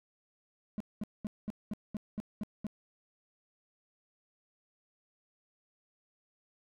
triangle tone bursts, 211 Hz, G#3, 28 cents sharp, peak -31 dBFS, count 9, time 0.78-2.667 s, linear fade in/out 0 ms, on 23 ms, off 210 ms, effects none

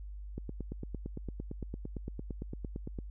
click train, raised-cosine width 3 ms, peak -26 dBFS, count 24, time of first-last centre 0.38-2.988 s, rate 8.82 Hz, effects added 50 Hz sine -41 dBFS peak until 3.1 s

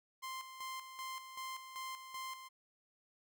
sawtooth tone with tremolo, 1046.5 Hz, C6, in tune, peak -38 dBFS, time 0.22-2.49 s, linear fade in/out 20 ms, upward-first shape square, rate 2.6 Hz, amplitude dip 60%, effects none

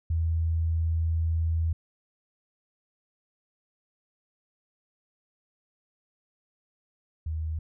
sine tone pair in turn, 81.8 / 79.1 Hz, E2 / D#2, -13 / +29 cents, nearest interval minor second, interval 58 cents, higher first, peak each -23 / -28 dBFS, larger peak first, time 0.1-1.73 / 7.26-7.59 s, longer first, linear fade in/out 5 ms, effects none

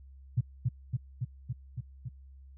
sine tone with echo, 122.8 Hz, B2, 9 cents flat, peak -22 dBFS, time 0.37-0.41 s, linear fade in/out 10 ms, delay 280 ms, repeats 6, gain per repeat -2 dB, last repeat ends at 2.09 s, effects added 67 Hz sine -49 dBFS peak until 2.57 s

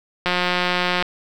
click train, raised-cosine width 0.3 ms, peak -4 dBFS, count 138, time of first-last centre 0.26-1.025 s, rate 179 Hz, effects 7-bit

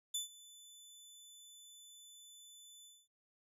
20% pulse tone with ADSR envelope, 3504 Hz, A7, 8 cents flat, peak -29 dBFS, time 0.14-3.08 s, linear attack 8 ms, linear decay 130 ms, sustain -21 dB, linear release 230 ms, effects none

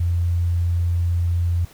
sine tone, 86.4 Hz, F2, 18 cents flat, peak -17 dBFS, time 0-1.65 s, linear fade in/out 5 ms, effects pink hiss -48 dBFS RMS until 1.73 s

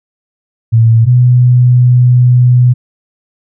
sine tone pair in turn, 114 / 123.99 Hz, A#2 / B2, -38 / +7 cents, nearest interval minor second, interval 145 cents, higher second, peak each -3 dBFS, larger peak neither, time 0.72-1.06 / 1.06-2.74 s, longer second, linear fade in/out 20 ms, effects none

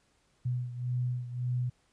sine beating tone pair, 123.6 / 125.4 Hz, B2 / B2, +2 / +27 cents, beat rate 1.8 Hz, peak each -31 / -36 dBFS, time 0.45-1.7 s, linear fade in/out 10 ms, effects pink hiss -70 dBFS RMS until 1.92 s + resampled to 22050 Hz

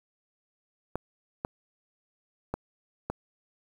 clicks, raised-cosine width 1 ms, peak -16 dBFS, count 4, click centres 0.956 / 1.449 / 2.54 / 3.1 s, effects 8-bit

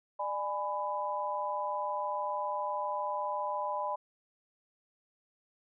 sine chord, G# diminished, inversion second, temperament just, 598 / 830.6 / 996.7 Hz, D5 / G#5 / B5, +31 / 0 / +16 cents, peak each -37 / -37 / -34 dBFS, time 0.19-3.96 s, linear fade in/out 10 ms, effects none

